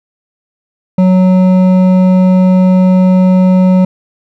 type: tone with hard clipping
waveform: sine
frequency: 185 Hz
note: F#3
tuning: in tune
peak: -6 dBFS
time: 0.98-3.85 s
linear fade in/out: 5 ms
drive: 9 dB
effects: none